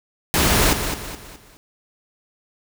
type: noise with echo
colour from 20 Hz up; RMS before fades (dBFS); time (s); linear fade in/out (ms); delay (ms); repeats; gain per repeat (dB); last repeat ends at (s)
pink; -17; 0.34-0.73; 0; 210; 4; -8; 1.57
effects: none